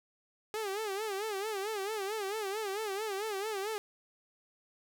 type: tone with vibrato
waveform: sawtooth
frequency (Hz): 412.3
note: G#4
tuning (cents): -13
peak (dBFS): -30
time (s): 0.54-3.78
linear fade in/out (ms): 0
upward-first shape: sine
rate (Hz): 4.5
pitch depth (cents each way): 130
effects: none